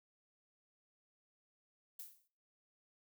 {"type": "noise with exponential decay", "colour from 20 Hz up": "violet", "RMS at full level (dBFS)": -45, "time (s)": [1.99, 2.28], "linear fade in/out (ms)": 5, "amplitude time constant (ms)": 63, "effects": ["noise-tail reverb RT60 0.5 s tail -22 dB re dry"]}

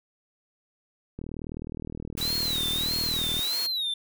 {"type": "click train", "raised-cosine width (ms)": 3, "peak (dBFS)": -23, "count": 88, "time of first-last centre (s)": [1.19, 3.393], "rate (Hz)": 39.5}
{"type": "high-pass noise", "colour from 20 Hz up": "white", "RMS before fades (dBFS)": -35, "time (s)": [2.17, 3.67], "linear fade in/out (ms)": 10, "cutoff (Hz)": 200, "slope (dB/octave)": 24}
{"type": "tone with vibrato", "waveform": "triangle", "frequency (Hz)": 3897, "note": "B7", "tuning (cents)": -24, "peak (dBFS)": -25, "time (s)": [2.21, 3.94], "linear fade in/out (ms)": 5, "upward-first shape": "sine", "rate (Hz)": 1.6, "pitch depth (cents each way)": 160}
{"effects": []}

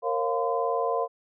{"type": "tone cluster", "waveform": "sine", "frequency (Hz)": [463.3, 544, 701, 1023], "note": ["A#4", "C#5", "F5", "C6"], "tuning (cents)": [-11, -33, 6, -39], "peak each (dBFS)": [-28, -30, -29, -30], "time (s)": [0.02, 1.08], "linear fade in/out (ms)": 50, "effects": []}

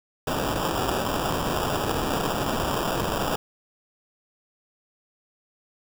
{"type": "noise with sample-and-hold", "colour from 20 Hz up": "white", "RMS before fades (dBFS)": -26, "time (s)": [0.27, 3.36], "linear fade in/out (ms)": 5, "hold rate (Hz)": 2100, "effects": []}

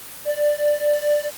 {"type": "beating tone pair", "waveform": "triangle", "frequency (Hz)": [588, 592.6], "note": ["D5", "D5"], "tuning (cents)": [2, 15], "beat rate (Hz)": 4.6, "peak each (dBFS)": -18, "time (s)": [0.25, 1.31], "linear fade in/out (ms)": 50, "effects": ["white hiss -37 dBFS RMS until 1.37 s", "Opus 32 kbps"]}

